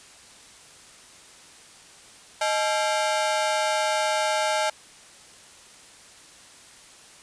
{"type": "ring-modulated tone", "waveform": "sawtooth", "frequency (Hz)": 740, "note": "F#5", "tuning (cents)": 0, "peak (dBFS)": -15, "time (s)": [2.41, 4.7], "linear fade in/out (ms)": 5, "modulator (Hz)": 118, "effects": ["white hiss -49 dBFS RMS until 7.22 s", "resampled to 22050 Hz"]}